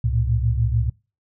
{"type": "tone cluster", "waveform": "sine", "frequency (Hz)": [67.1, 109.7, 116.5], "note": ["C2", "A2", "A#2"], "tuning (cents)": [44, -5, -1], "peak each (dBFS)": -22, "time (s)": [0.04, 0.9], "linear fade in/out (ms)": 5, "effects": ["noise-tail reverb RT60 0.3 s tail -23 dB re dry"]}